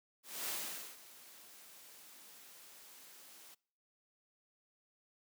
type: noise with ADSR envelope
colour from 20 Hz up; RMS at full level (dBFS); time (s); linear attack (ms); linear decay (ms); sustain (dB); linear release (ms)
white; -39; 0.23-3.55; 250; 480; -18; 13
effects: noise-tail reverb RT60 0.6 s tail -26 dB re dry + high-pass 200 Hz 12 dB/octave